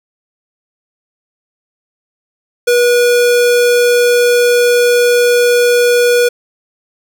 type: tone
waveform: square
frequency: 484.2 Hz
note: B4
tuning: 34 cents flat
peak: -8 dBFS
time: 2.67-6.29 s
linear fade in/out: 10 ms
effects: none